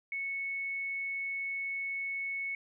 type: tone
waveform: sine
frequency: 2208 Hz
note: C#7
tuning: 7 cents flat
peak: -33 dBFS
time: 0.12-2.55 s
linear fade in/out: 2 ms
effects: none